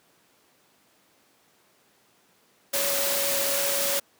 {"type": "tone in noise", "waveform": "sine", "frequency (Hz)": 559, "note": "C#5", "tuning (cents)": 14, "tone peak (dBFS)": -30, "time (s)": [2.73, 4], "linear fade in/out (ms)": 10, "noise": "white", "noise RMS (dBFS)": -26, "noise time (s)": [2.73, 4], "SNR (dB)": -7, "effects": ["pink hiss -62 dBFS RMS until 4.19 s", "high-pass 200 Hz 12 dB/octave"]}